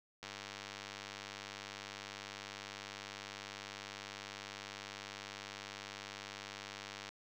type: click train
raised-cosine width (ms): 0.2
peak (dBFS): -27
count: 687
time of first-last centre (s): 0.23-7.09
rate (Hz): 100
effects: none